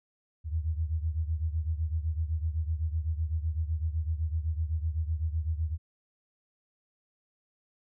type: beating tone pair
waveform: sine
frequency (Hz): 77.78 / 85.68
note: D#2 / F2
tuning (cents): 0 / -33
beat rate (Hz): 7.9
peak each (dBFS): -29 / -33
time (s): 0.44-5.78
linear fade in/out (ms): 50
effects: none